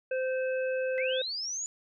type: harmonic tone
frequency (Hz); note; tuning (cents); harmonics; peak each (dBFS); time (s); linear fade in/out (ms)
518; C5; -17; 1 / 3 / 5; -28 / -38 / -42; 0.11-1.22; 5
type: linear sweep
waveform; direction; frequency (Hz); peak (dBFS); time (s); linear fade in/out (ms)
sine; up; 2000 to 6990; -32; 0.98-1.66; 0
effects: none